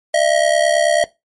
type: ring-modulated tone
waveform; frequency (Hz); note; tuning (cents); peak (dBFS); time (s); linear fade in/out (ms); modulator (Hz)
square; 640; D#5; +49; -10; 0.14-1.04; 0; 34.6
effects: noise-tail reverb RT60 0.2 s tail -19 dB re dry + MP3 48 kbps